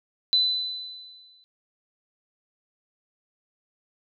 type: tone with exponential decay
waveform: sine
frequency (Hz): 4006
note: B7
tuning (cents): +24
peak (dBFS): -16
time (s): 0.33-1.44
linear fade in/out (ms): 0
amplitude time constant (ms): 240
effects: none